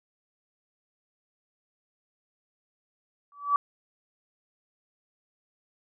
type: tone with exponential growth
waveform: sine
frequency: 1149 Hz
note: D6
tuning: 38 cents flat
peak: -16 dBFS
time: 3.32-3.56 s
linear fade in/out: 1 ms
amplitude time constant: 52 ms
effects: none